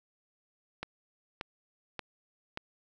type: click train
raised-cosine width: 0.3 ms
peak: -20 dBFS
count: 4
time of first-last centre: 0.83-2.574 s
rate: 1.72 Hz
effects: none